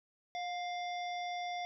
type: harmonic tone with a mistuned harmonic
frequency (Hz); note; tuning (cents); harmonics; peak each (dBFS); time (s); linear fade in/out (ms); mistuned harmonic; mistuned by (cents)
699; F5; +1; 1 / 3 / 5 / 7 / 8; -37 / -45 / -48 / -57 / -55; 0.35-1.65; 0; 1; +29
effects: none